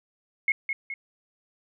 sine tone with echo, 2169 Hz, C#7, 38 cents flat, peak -19 dBFS, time 0.48-0.52 s, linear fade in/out 2 ms, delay 210 ms, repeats 2, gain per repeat -6 dB, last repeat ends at 0.94 s, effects none

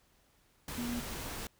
sine tone in noise, 240.2 Hz, B3, 48 cents flat, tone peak -35 dBFS, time 0.78-1 s, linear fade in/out 2 ms, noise pink, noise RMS -41 dBFS, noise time 0.68-1.47 s, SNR +3 dB, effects pink hiss -69 dBFS RMS until 1.59 s

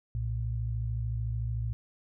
sine tone pair together, 61.1 / 114.64 Hz, B1 / A#2, -18 / -28 cents, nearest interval major seventh, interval 1090 cents, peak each -33 / -31 dBFS, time 0.15-1.73 s, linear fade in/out 0 ms, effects none

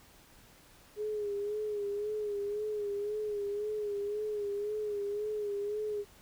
sine tone with vibrato, 415.3 Hz, G#4, in tune, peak -32 dBFS, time 0.96-6.05 s, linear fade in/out 50 ms, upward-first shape sine, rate 1.9 Hz, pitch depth 50 cents each way, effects pink hiss -59 dBFS RMS until 6.21 s

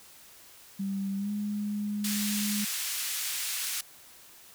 sine tone with pitch glide, 196 to 207.1 Hz, G3 to G#3, 0 to -5 cents, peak -29 dBFS, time 0.79-2.65 s, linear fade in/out 10 ms, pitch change +95 cents, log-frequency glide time 1.17-1.31 s
white band-pass noise, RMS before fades -33 dBFS, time 2.04-3.81 s, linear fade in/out 5 ms, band 1800 to 13000 Hz, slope 12 dB/octave
effects white hiss -53 dBFS RMS until 4.54 s

